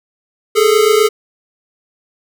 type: tone pair together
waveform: square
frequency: 415.3 / 443.2 Hz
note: G#4 / A4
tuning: 0 / +13 cents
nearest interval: minor second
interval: 113 cents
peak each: -12 dBFS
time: 0.55-1.09 s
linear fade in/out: 20 ms
effects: none